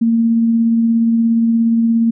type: tone with tremolo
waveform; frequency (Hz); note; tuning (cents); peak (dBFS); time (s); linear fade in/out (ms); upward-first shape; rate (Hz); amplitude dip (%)
sine; 229.3; A#3; -28; -9; 0.01-2.11; 10; triangle; 17; 25
effects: none